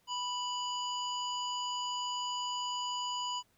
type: harmonic tone with a mistuned harmonic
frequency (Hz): 987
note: B5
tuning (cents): -1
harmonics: 1 / 3 / 5 / 7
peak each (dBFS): -36 / -38 / -44 / -45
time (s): 0.07-3.43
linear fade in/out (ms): 50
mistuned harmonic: 5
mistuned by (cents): -31
effects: pink hiss -71 dBFS RMS until 3.57 s